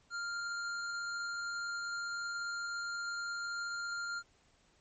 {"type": "tone", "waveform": "square", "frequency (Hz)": 1396.9, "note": "F6", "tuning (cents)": 0, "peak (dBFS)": -37, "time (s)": [0.1, 4.23], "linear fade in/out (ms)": 50, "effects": ["pink hiss -69 dBFS RMS until 4.8 s", "MP3 32 kbps"]}